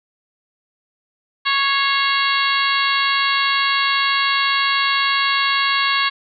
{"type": "harmonic tone with a mistuned harmonic", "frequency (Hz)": 554, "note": "C#5", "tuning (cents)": -1, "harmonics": [2, 3, 4, 5, 6, 7, 8], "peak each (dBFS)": [-20, -22, -23, -24, -25, -25, -26], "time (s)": [1.45, 6.1], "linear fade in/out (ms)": 20, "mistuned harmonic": 4, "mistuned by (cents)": -36, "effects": []}